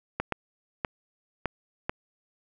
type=clicks; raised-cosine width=0.5 ms; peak=-12 dBFS; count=5; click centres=0.2 / 0.323 / 0.848 / 1.457 / 1.895 s; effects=none